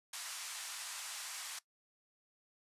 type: band-pass noise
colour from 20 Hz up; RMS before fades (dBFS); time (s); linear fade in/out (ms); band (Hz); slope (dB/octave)
white; -45; 0.13-1.59; 5; 820 to 9900; 24
effects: noise-tail reverb RT60 0.1 s tail -19 dB re dry + resampled to 32000 Hz